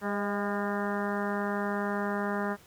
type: harmonic tone with a mistuned harmonic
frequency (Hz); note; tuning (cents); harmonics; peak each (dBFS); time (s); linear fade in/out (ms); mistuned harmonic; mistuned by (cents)
202.7; G#3; -42; 1 / 2 / 3 / 4 / 5 / 6 / 7 / 8 / 9; -32 / -35 / -37 / -38 / -39 / -40 / -40 / -41 / -42; 0.01-2.57; 50; 3; +33
effects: pink hiss -57 dBFS RMS until 2.66 s + high-pass 60 Hz 12 dB/octave